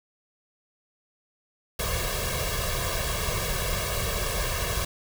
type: noise with comb filter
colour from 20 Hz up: pink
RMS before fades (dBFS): -28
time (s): 1.79-4.85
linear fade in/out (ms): 5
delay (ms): 1.8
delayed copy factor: +0.95
effects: none